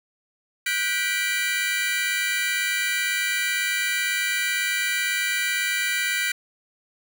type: chord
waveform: sawtooth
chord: G major seventh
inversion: third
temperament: just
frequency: 1470 / 1568 / 1960 / 2352 Hz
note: F#6 / G6 / B6 / D7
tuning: -12 / 0 / -14 / +2 cents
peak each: -26 / -26 / -23 / -23 dBFS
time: 0.66-6.32 s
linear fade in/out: 5 ms
effects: none